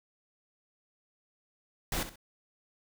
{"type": "noise with echo", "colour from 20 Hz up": "pink", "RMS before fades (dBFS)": -32, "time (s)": [1.92, 2.03], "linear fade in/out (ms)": 2, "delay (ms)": 64, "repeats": 2, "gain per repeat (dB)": -11, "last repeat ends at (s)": 2.158, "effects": []}